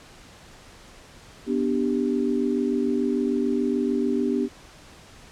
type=chord; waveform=sine; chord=G major; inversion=first; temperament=equal; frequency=246.9 / 293.7 / 392 Hz; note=B3 / D4 / G4; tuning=0 / 0 / 0 cents; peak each=-24 / -26 / -26 dBFS; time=1.46-4.49 s; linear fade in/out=50 ms; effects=pink hiss -48 dBFS RMS until 5.31 s + low-pass 8000 Hz 12 dB/octave